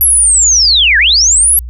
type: linear two-way sweep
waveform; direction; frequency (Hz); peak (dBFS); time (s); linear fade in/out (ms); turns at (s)
sine; down then up; 11590 to 1567 to 11590; -5; 0.01-1.59; 0; 0.98
effects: added 60 Hz sine -21 dBFS peak until 1.69 s